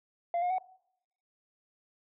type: tone with pitch steps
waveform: sine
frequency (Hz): 690 / 715 / 747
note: F5 / F5 / F#5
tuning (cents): -21 / +41 / +16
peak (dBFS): -25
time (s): 0.34-0.583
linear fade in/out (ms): 2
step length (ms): 81
effects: noise-tail reverb RT60 0.7 s tail -22 dB re dry + tanh soft clip ceiling -26 dBFS